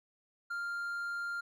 triangle tone, 1396.9 Hz, F6, in tune, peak -33 dBFS, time 0.5-1.41 s, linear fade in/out 10 ms, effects none

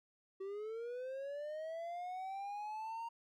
triangle linear sweep, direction up, 380 to 932.3 Hz, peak -39 dBFS, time 0.4-3.09 s, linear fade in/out 10 ms, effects none

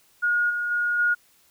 sine tone with level steps, 1437 Hz, F6, 49 cents sharp, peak -19 / -24 / -21 / -18 dBFS, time 0.22-1.15 s, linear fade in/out 20 ms, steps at 0.49 / 0.7 / 0.98 s, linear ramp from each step 20 ms, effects white hiss -60 dBFS RMS until 1.5 s

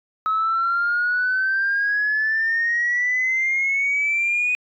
sine exponential sweep, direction up, 1282 to 2489 Hz, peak -17 dBFS, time 0.26-4.55 s, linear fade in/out 0 ms, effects tanh soft clip ceiling -14 dBFS

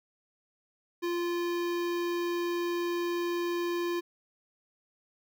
square tone with notch filter, 346.8 Hz, F4, 12 cents flat, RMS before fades -31 dBFS, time 1.02-4.01 s, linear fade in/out 20 ms, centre 8900 Hz, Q 0.94, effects none

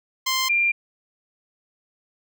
10% pulse / sine tone pair in turn, 1046.5 / 2386 Hz, C6 / D7, 0 / +27 cents, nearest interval octave + major second, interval 1427 cents, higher second, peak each -12 / -17 dBFS, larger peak first, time 0.26-0.49 / 0.49-0.72 s, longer neither, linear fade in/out 10 ms, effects none

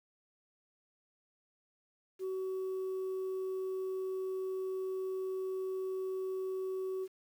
sine tone, 377.2 Hz, F#4, 33 cents sharp, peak -32 dBFS, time 2.19-7.08 s, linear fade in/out 50 ms, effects tanh soft clip ceiling -33 dBFS + 10-bit

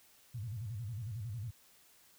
sine tone with vibrato, 110 Hz, A2, in tune, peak -38 dBFS, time 0.34-1.51 s, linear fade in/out 10 ms, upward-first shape square, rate 11 Hz, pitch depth 170 cents each way, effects white hiss -64 dBFS RMS until 2.18 s

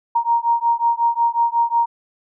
sine beating tone pair, 932.3 / 937.8 Hz, A#5 / A#5, 0 / +10 cents, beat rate 5.5 Hz, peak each -18 dBFS, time 0.15-1.86 s, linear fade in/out 10 ms, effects none

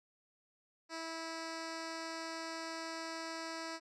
10% pulse tone with low-pass filter, 326.4 Hz, E4, 17 cents flat, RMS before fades -43 dBFS, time 0.89-3.8 s, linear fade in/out 50 ms, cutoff 6100 Hz, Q 2.2, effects none

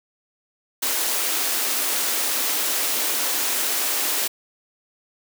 white high-pass noise, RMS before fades -23 dBFS, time 0.82-4.28 s, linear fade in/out 10 ms, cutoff 240 Hz, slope 96 dB/octave, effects none

